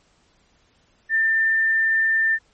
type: tone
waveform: sine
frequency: 1791 Hz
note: A6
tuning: 30 cents sharp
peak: -16 dBFS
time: 1.09-2.39 s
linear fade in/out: 50 ms
effects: pink hiss -61 dBFS RMS until 2.53 s + MP3 32 kbps